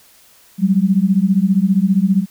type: beating tone pair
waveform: sine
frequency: 185 / 200 Hz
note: F#3 / G3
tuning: 0 / +35 cents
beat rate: 15 Hz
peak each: -14 dBFS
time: 0.58-2.26 s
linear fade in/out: 50 ms
effects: white hiss -49 dBFS RMS until 2.3 s